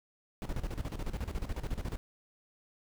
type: noise with tremolo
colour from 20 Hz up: brown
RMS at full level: -34 dBFS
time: 0.42-1.97 s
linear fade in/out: 0 ms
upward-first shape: square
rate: 14 Hz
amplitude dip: 75%
effects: none